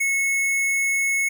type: tone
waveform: square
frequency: 2192 Hz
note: C#7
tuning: 20 cents flat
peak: -20 dBFS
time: 0-1.29 s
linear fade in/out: 10 ms
effects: none